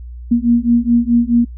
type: beating tone pair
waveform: sine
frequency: 234.5 / 239.2 Hz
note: A#3 / A#3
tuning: +11 / +45 cents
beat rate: 4.7 Hz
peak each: -13 dBFS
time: 0.31-1.45 s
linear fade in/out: 10 ms
effects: noise-tail reverb RT60 0.1 s tail -25 dB re dry + added 60 Hz sine -28 dBFS peak until 1.57 s